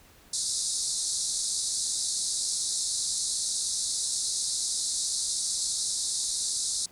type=band-pass noise; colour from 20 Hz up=white; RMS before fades=-30 dBFS; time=0.33-6.86 s; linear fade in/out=5 ms; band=3800 to 10000 Hz; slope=96 dB/octave; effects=pink hiss -56 dBFS RMS until 6.91 s